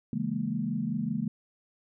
sine chord, A# half-diminished seventh, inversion first, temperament equal, 138.59 / 164.81 / 207.7 / 233.1 Hz, C#3 / E3 / G#3 / A#3, 0 / 0 / 0 / 0 cents, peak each -37 / -35 / -32 / -32 dBFS, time 0.13-1.28 s, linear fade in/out 2 ms, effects none

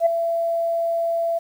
sine tone with ADSR envelope, 671 Hz, E5, 31 cents sharp, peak -10 dBFS, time 0-1.39 s, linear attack 62 ms, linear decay 7 ms, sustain -9 dB, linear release 12 ms, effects tanh soft clip ceiling -7 dBFS + 8-bit

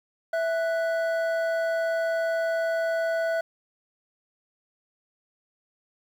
triangle tone pair together, 659.3 / 1480.1 Hz, E5 / F#6, 0 / 0 cents, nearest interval octave + major second, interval 1400 cents, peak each -22 / -30 dBFS, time 0.33-3.41 s, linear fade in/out 5 ms, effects 9-bit

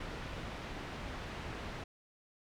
pink low-pass noise, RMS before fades -43 dBFS, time 0-1.84 s, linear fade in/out 5 ms, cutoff 3200 Hz, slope 12 dB/octave, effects none

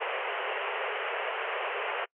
pink band-pass noise, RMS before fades -33 dBFS, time 0-2.06 s, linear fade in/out 20 ms, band 400 to 3000 Hz, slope 96 dB/octave, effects noise-tail reverb RT60 0.1 s tail -26 dB re dry

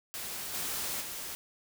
white noise with level steps, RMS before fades -39 / -35 / -40 dBFS, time 0.14-1.35 s, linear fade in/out 0 ms, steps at 0.53 / 1 s, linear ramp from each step 20 ms, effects none

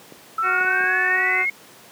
clicks, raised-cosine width 2 ms, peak -25 dBFS, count 5, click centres 0.123 / 0.609 / 0.647 / 0.807 / 0.839 s
sine exponential sweep, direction up, 1308 to 2189 Hz, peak -19 dBFS, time 0.38-1.5 s, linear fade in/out 5 ms
harmonic tone, 370 Hz, F#4, in tune, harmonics 1 / 2 / 3 / 4 / 5 / 6 / 7, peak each -31 / -29 / -30 / -26 / -30 / -29 / -29 dBFS, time 0.42-1.46 s, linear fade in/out 50 ms
effects pink hiss -46 dBFS RMS until 1.91 s + high-pass 200 Hz 12 dB/octave

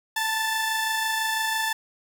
sawtooth tone pair together, 888 / 1750 Hz, A5 / A6, +16 / -10 cents, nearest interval octave, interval 1174 cents, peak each -23 dBFS, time 0.16-1.73 s, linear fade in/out 5 ms, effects none

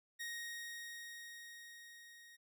sawtooth tone with level ramp, 1872 Hz, A#6, 7 cents sharp, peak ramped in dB -38 to -54 dBFS, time 0.19-2.37 s, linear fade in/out 20 ms, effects none

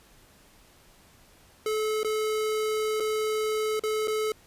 square tone with dropouts, 432 Hz, A4, 32 cents flat, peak -26 dBFS, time 1.66-4.32 s, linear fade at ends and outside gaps 2 ms, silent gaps 2.032-2.046 / 3-3.004 / 3.795-3.836 / 4.074-4.08 s, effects pink hiss -57 dBFS RMS until 4.46 s + resampled to 32000 Hz

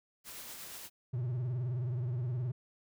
white noise with tremolo, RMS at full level -45 dBFS, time 0.24-0.9 s, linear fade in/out 50 ms, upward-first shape triangle, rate 8.4 Hz, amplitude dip 30%
triangle tone with vibrato, 123.47 Hz, B2, in tune, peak -30 dBFS, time 1.13-2.52 s, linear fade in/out 10 ms, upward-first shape triangle, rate 19 Hz, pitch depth 160 cents each way
effects none

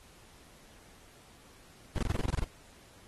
brown noise bursts, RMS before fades -29 dBFS, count 11, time 1.96-2.441 s, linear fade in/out 0 ms, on 21 ms, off 25 ms, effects pink hiss -58 dBFS RMS until 3.07 s + AAC 32 kbps

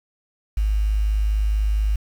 sine tone with quantisation, 52.2 Hz, G#1, 10 cents sharp, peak -17 dBFS, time 0.57-1.96 s, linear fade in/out 5 ms, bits 7, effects none

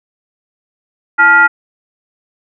sine tone with frequency modulation, 1405 Hz, F6, 10 cents sharp, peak -4 dBFS, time 1.18-1.48 s, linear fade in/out 20 ms, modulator 538 Hz, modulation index 0.77, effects none

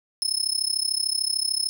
30% pulse tone with amplitude modulation, 5210 Hz, E8, 21 cents flat, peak -15 dBFS, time 0.22-1.69 s, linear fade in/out 0 ms, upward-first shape sine, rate 33.4 Hz, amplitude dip 95%, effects none

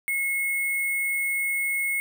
sine tone with sample-and-hold, 2173 Hz, C#7, 35 cents flat, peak -23 dBFS, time 0.08-2 s, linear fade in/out 0 ms, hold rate 11025 Hz, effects none

